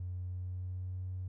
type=tone with pitch glide; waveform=triangle; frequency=90.4 to 92.25 Hz; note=F#2 to F#2; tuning=-40 to -5 cents; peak=-33 dBFS; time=0-1.28 s; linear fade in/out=5 ms; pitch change=+35 cents; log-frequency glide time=0.19-1.05 s; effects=tanh soft clip ceiling -34 dBFS